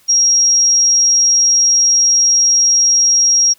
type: tone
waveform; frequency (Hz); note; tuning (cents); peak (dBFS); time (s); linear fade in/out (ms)
sine; 5620; F8; +10; -8; 0.08-3.54; 20
effects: white hiss -51 dBFS RMS until 3.58 s